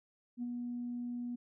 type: tone with ADSR envelope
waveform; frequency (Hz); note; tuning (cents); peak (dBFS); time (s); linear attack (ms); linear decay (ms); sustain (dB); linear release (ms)
sine; 242.3; B3; -33; -33; 0.37-1.36; 55; 30; -3; 12
effects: tanh soft clip ceiling -31 dBFS